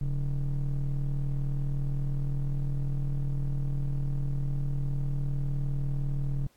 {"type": "ring-modulated tone", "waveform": "triangle", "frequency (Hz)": 78.6, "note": "D#2", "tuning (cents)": 18, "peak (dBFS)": -21, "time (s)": [0.01, 6.47], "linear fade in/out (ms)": 5, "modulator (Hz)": 58.7, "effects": ["pink hiss -66 dBFS RMS until 6.56 s", "AAC 64 kbps"]}